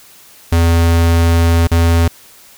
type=tone with dropouts; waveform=square; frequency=83.9 Hz; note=E2; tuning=31 cents sharp; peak=-9 dBFS; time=0.52-2.08 s; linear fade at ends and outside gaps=5 ms; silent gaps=1.672-1.714 s; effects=white hiss -42 dBFS RMS until 2.57 s